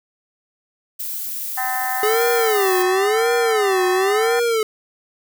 violet noise, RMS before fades -27 dBFS, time 0.99-2.83 s, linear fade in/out 10 ms
harmonic tone, 255.5 Hz, C4, 41 cents flat, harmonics 3 / 4 / 5 / 6 / 7 / 8, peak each -23 / -32 / -33 / -36 / -27 / -37 dBFS, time 1.57-4.4 s, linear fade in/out 10 ms
square tone with vibrato, 415.3 Hz, G#4, in tune, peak -17 dBFS, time 2.03-4.63 s, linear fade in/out 2 ms, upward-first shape sine, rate 0.95 Hz, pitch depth 230 cents each way
effects none

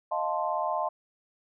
sine chord, F dominant seventh, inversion third, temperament equal, 622.3 / 698.5 / 880 / 1046.5 Hz, Eb5 / F5 / A5 / C6, 0 / 0 / 0 / 0 cents, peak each -32 dBFS, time 0.11-0.89 s, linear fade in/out 10 ms, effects none

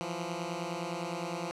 10% pulse beating tone pair, 166.9 / 176.7 Hz, E3 / F3, +22 / +21 cents, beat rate 9.8 Hz, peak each -29 dBFS, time 0.01-1.51 s, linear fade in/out 0 ms, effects low-pass 8000 Hz 12 dB/octave

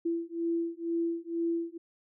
sine beating tone pair, 334.6 / 336.7 Hz, E4 / E4, +26 / +37 cents, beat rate 2.1 Hz, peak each -32 / -32 dBFS, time 0.05-1.78 s, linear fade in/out 10 ms, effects none

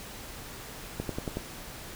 click train, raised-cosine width 2 ms, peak -18 dBFS, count 5, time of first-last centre 1-1.37 s, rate 10.8 Hz, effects pink hiss -43 dBFS RMS until 1.95 s

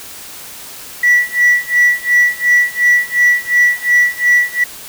sine tone with tremolo, 1952 Hz, B6, 21 cents flat, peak -4 dBFS, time 1.03-4.64 s, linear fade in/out 5 ms, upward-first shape sine, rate 2.8 Hz, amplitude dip 95%, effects tanh soft clip ceiling -4 dBFS + white hiss -32 dBFS RMS until 4.88 s

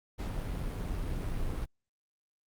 brown noise with amplitude modulation, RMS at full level -33 dBFS, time 0.18-1.66 s, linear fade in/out 20 ms, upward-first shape sine, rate 92.4 Hz, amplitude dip 25%, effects Opus 48 kbps

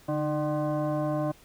sine tone with frequency modulation, 146.83 Hz, D3, in tune, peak -25 dBFS, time 0.08-1.32 s, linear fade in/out 10 ms, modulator 453 Hz, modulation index 1.5, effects pink hiss -56 dBFS RMS until 1.44 s

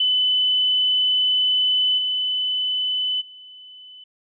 sine tone with level steps, 3010 Hz, F#7, 29 cents sharp, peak -16 / -20 / -40 dBFS, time 0-4.04 s, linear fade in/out 5 ms, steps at 1.97 / 3.2 s, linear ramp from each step 20 ms, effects none

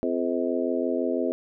harmonic tone with a mistuned harmonic, 86 Hz, F2, 26 cents flat, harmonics 3 / 4 / 5 / 6 / 7, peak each -28 / -29 / -30 / -31 / -31 dBFS, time 0.03-1.32 s, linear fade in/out 0 ms, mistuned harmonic 7, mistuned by +92 cents, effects none

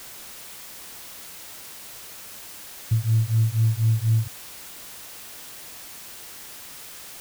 sine beating tone pair, 110 / 114.1 Hz, A2 / A#2, 0 / -37 cents, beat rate 4.1 Hz, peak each -20 dBFS, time 2.91-4.28 s, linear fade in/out 10 ms, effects tanh soft clip ceiling -10 dBFS + white hiss -41 dBFS RMS until 7.2 s

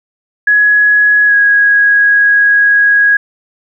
sine tone with pitch glide, 1679 to 1654 Hz, G#6 to G#6, +18 to -8 cents, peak -5 dBFS, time 0.47-3.17 s, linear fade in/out 5 ms, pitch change -26 cents, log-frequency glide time 1.27-1.34 s, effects none

